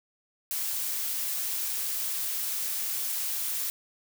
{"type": "noise", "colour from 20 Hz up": "blue", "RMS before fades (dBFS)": -31, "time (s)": [0.51, 3.7], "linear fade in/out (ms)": 0, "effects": []}